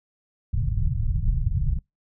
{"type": "low-pass noise", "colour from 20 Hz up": "pink", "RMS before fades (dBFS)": -23, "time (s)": [0.53, 1.79], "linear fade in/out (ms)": 5, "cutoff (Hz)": 150, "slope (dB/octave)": 48, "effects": ["noise-tail reverb RT60 0.2 s tail -26 dB re dry"]}